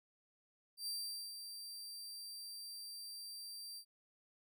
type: tone with ADSR envelope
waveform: sawtooth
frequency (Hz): 4699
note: D8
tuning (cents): 0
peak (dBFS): -36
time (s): 0.77-3.85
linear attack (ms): 100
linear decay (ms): 450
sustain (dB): -8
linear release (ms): 75
effects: none